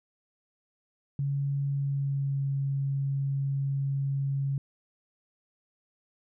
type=tone with pitch glide; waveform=sine; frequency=140 to 137.99 Hz; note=C#3 to C#3; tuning=+18 to -8 cents; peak=-26 dBFS; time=1.19-4.58 s; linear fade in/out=2 ms; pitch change=-26 cents; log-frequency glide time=1.67-2.46 s; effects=none